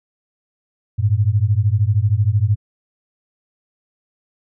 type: beating tone pair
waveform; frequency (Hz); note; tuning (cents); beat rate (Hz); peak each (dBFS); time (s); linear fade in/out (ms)
sine; 98 / 111; G2 / A2; 0 / +16; 13; -16; 0.98-2.56; 20
effects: none